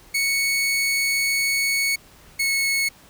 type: tone pair in turn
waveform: sawtooth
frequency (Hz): 2217 / 2197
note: C#7 / C#7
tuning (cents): 0 / -16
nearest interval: unison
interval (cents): 16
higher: first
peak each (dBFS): -16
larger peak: neither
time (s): 0.14-1.96 / 2.39-2.89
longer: first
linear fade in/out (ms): 10
effects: pink hiss -50 dBFS RMS until 3.09 s